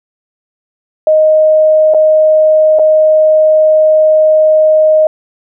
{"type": "tone with dropouts", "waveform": "sine", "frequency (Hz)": 622.3, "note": "D#5", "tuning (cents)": 0, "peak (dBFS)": -4, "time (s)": [1.07, 5.07], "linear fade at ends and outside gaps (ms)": 2, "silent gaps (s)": [[1.938, 1.945], [2.788, 2.794]], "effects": []}